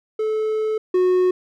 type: tone pair in turn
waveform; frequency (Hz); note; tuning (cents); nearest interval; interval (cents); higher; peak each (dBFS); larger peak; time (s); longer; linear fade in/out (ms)
triangle; 434.2 / 365.8; A4 / F#4; -23 / -20; minor third; 297; first; -17 / -12; second; 0.19-0.78 / 0.94-1.31; first; 5
effects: none